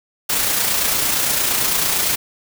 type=noise with amplitude modulation; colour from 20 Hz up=white; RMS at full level=-17 dBFS; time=0.29-2.16 s; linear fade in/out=10 ms; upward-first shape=sine; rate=28.8 Hz; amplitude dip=35%; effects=none